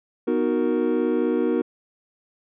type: chord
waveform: triangle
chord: B major seventh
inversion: none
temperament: equal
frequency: 246.9 / 311.1 / 370 / 466.2 Hz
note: B3 / D#4 / F#4 / A#4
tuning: 0 / 0 / 0 / 0 cents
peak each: -23 dBFS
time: 0.27-1.62 s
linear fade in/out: 10 ms
effects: resampled to 8000 Hz